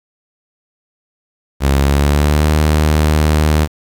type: tone with pitch glide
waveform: sawtooth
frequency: 69 to 76.56 Hz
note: C#2 to D#2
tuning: -7 to -27 cents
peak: -6 dBFS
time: 1.6-3.68 s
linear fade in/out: 50 ms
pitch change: +180 cents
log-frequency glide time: 1.78-2.5 s
effects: 7-bit